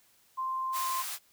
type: tone with vibrato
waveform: sine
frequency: 1046.5 Hz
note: C6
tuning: in tune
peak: -30 dBFS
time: 0.37-1.03 s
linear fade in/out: 20 ms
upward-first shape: triangle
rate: 20 Hz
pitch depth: 11 cents each way
type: high-pass noise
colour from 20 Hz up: white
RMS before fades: -37 dBFS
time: 0.72-1.19 s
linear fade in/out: 50 ms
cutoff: 740 Hz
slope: 24 dB/octave
effects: white hiss -65 dBFS RMS until 1.32 s